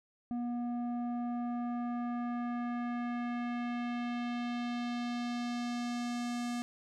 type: tone with low-pass filter sweep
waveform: square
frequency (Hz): 240.7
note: B3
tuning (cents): -44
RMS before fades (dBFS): -36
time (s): 0.31-6.62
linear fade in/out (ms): 0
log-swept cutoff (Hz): 560 to 8500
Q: 1.2
effects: none